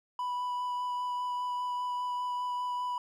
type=tone with vibrato; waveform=triangle; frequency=987.8 Hz; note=B5; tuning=in tune; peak=-29 dBFS; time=0.19-2.98 s; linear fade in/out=2 ms; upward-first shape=sine; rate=5 Hz; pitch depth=9 cents each way; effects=none